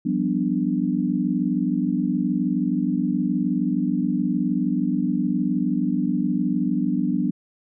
sine chord, G dominant seventh, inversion third, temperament equal with one note detuned, 174.61 / 193.63 / 246.9 / 293.7 Hz, F3 / G3 / B3 / D4, 0 / -21 / 0 / 0 cents, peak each -27 / -25 / -24 / -25 dBFS, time 0.05-7.31 s, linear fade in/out 10 ms, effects none

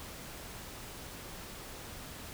silence, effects pink hiss -46 dBFS RMS until 2.33 s

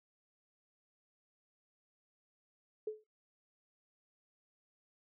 sine tone with exponential decay, 430 Hz, A4, 40 cents flat, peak -32 dBFS, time 2.87-3.04 s, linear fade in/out 5 ms, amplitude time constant 35 ms, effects noise-tail reverb RT60 0.2 s tail -23 dB re dry

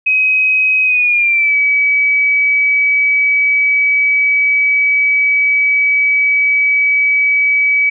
sine tone with pitch glide, 2531 to 2281 Hz, D#7 to C#7, +29 to +49 cents, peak -9 dBFS, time 0.06-7.9 s, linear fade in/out 10 ms, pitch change -180 cents, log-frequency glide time 0.84-1.56 s, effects none

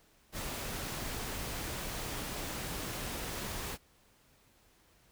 pink noise, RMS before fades -39 dBFS, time 0.32-3.78 s, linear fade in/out 50 ms, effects pink hiss -66 dBFS RMS until 5.11 s

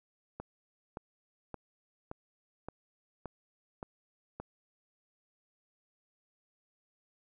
click train, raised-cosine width 1 ms, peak -26 dBFS, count 8, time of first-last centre 0.4-4.4 s, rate 1.75 Hz, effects none

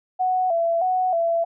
sine tone with vibrato, 705 Hz, F5, 16 cents sharp, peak -18 dBFS, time 0.19-1.45 s, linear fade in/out 20 ms, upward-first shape square, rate 1.6 Hz, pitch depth 84 cents each way, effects none

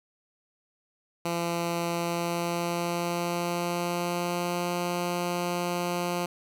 10% pulse tone with pitch glide, 170.6 to 175.6 Hz, F3 to F3, -40 to +10 cents, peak -19 dBFS, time 1.25-6.26 s, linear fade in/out 5 ms, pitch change +50 cents, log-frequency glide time 1.88-4.71 s, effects none

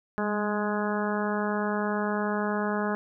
harmonic tone with a mistuned harmonic, 209 Hz, G#3, 11 cents sharp, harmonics 1 / 2 / 3 / 4 / 5 / 6 / 7 / 8, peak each -29 / -32 / -34 / -35 / -36 / -37 / -37 / -38 dBFS, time 0.18-2.95 s, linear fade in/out 0 ms, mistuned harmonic 1, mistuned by -26 cents, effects none

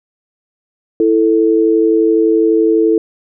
sine tone pair together, 329.6 / 441.4 Hz, E4 / A4, 0 / +5 cents, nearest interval perfect fourth, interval 505 cents, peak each -11 dBFS, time 1-2.98 s, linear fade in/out 2 ms, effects none

